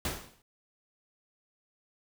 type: noise with exponential decay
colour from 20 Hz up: pink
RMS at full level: -30 dBFS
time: 0.05-0.42 s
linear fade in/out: 2 ms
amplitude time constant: 80 ms
effects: none